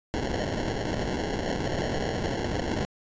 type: noise with sample-and-hold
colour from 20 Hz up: blue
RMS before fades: -29 dBFS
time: 0.14-2.85 s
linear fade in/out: 0 ms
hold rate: 1225 Hz
effects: resampled to 16000 Hz